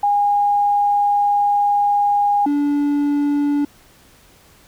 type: tone pair in turn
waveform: sine / triangle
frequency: 817 / 288.9 Hz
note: G#5 / D4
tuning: -29 / -28 cents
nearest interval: octave + tritone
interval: 1799 cents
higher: first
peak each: -13 dBFS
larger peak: neither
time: 0.03-2.46 / 2.46-3.65 s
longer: first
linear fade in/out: 5 ms
effects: pink hiss -50 dBFS RMS until 4.67 s